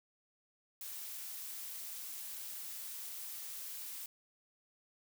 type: noise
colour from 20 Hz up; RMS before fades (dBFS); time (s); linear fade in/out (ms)
blue; -45; 0.81-4.06; 2
effects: none